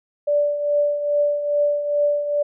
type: tone with tremolo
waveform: sine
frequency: 584 Hz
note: D5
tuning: 10 cents flat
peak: -14 dBFS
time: 0.27-2.43 s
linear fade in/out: 10 ms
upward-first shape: triangle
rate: 2.4 Hz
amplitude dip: 65%
effects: none